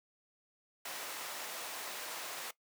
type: high-pass noise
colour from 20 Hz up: pink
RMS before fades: -43 dBFS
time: 0.85-2.51 s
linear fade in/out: 5 ms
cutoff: 630 Hz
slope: 12 dB/octave
effects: noise-tail reverb RT60 0.1 s tail -18 dB re dry